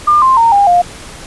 sine tone with pitch steps, 1200 / 1050.7 / 920 / 805.5 / 705.3 Hz, D6 / C6 / A#5 / G5 / F5, +37 / +7 / -23 / +47 / +17 cents, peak -5 dBFS, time 0.07-0.82 s, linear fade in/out 10 ms, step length 150 ms, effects pink hiss -31 dBFS RMS until 1.26 s + resampled to 24000 Hz

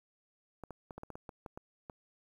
clicks, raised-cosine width 1 ms, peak -30 dBFS, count 11, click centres 0.637 / 0.707 / 0.908 / 0.98 / 1.034 / 1.103 / 1.155 / 1.292 / 1.462 / 1.575 / 1.898 s, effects 10-bit

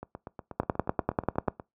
two click trains, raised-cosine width 1 ms, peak -10 / -24 dBFS, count 10 / 14, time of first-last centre 0.6-1.482 / 0.03-1.598 s, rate 10.2 / 8.29 Hz, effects noise-tail reverb RT60 0.2 s tail -22 dB re dry + high-pass 60 Hz 12 dB/octave

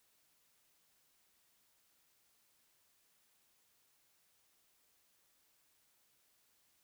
silence, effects white hiss -74 dBFS RMS until 6.83 s

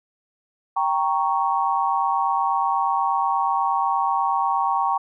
sine chord, G diminished, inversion none, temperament equal, 784 / 932.3 / 1108.7 Hz, G5 / Bb5 / Db6, 0 / 0 / 0 cents, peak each -23 dBFS, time 0.76-4.98 s, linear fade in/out 10 ms, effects none

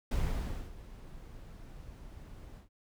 brown noise with ADSR envelope, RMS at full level -30 dBFS, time 0.11-2.69 s, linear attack 6 ms, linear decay 590 ms, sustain -18 dB, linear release 120 ms, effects none

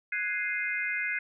sine chord, Ab dominant seventh, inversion third, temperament equal, 1480 / 1661.2 / 2093 / 2489 Hz, Gb6 / Ab6 / C7 / Eb7, 0 / 0 / 0 / 0 cents, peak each -36 / -35 / -31 / -36 dBFS, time 0.12-1.19 s, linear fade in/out 5 ms, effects none

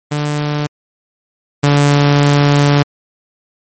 sawtooth tone pair in turn, 147.9 / 143.94 Hz, D3 / D3, +13 / -34 cents, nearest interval unison, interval 47 cents, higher first, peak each -11 / -4 dBFS, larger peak second, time 0.11-0.67 / 1.63-2.83 s, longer second, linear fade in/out 10 ms, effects MP3 32 kbps

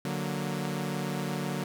sawtooth chord, D augmented, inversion none, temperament equal, 146.83 / 185 / 233.1 Hz, D3 / F#3 / A#3, 0 / 0 / 0 cents, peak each -30 / -30 / -33 dBFS, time 0.05-1.64 s, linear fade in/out 2 ms, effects none

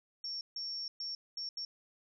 sine tone bursts at uneven times, 5480 Hz, F8, 34 cents flat, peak -37 dBFS, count 5, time 0.24-0.41 / 0.56-0.88 / 1-1.15 / 1.37-1.49 / 1.57-1.65 s, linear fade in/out 2 ms, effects none

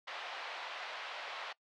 pink band-pass noise, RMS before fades -44 dBFS, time 0.07-1.53 s, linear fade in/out 10 ms, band 650 to 3900 Hz, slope 24 dB/octave, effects noise-tail reverb RT60 0.1 s tail -22 dB re dry

